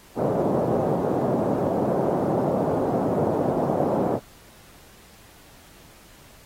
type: band-pass noise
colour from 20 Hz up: white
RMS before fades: -23 dBFS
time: 0.15-4.2 s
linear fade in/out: 50 ms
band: 120 to 680 Hz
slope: 24 dB/octave
effects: pink hiss -51 dBFS RMS until 6.45 s + AAC 48 kbps